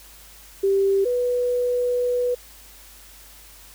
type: tone pair in turn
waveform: sine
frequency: 392 / 491.5 Hz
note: G4 / B4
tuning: 0 / -8 cents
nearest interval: major third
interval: 392 cents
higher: second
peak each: -16 / -19 dBFS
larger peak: first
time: 0.63-1.05 / 1.05-2.35 s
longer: second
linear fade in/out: 10 ms
effects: added 50 Hz sine -50 dBFS peak until 3.74 s + white hiss -47 dBFS RMS until 3.74 s